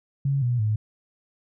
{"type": "tone with pitch steps", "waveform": "sine", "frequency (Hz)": [138.5, 121.97, 107.42], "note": ["C#3", "B2", "A2"], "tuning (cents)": [-1, -21, -41], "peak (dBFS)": -20, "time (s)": [0.25, 0.76], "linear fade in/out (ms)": 5, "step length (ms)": 170, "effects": []}